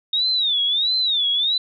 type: tone with vibrato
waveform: sine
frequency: 3682 Hz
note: A#7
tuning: 22 cents flat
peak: -17 dBFS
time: 0.13-1.58 s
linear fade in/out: 5 ms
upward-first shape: sine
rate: 1.5 Hz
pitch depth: 180 cents each way
effects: none